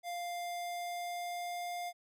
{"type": "tone with pitch glide", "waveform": "square", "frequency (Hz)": [698.5, 704.2], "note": ["F5", "F5"], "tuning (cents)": [0, 14], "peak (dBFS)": -38, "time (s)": [0.03, 1.93], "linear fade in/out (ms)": 50, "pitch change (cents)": 14, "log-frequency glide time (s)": [0.16, 1.76], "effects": []}